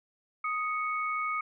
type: tone pair together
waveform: sine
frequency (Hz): 1248.2 / 2217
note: D#6 / C#7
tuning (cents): +5 / 0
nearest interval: minor seventh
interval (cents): 995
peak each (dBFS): -30 / -34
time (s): 0.44-1.41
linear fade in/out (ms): 5
effects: none